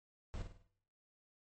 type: noise with echo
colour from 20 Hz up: brown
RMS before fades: -42 dBFS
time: 0.34-0.42 s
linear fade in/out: 0 ms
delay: 51 ms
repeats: 5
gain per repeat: -7 dB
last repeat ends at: 0.675 s
effects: noise-tail reverb RT60 0.7 s tail -21 dB re dry + MP3 32 kbps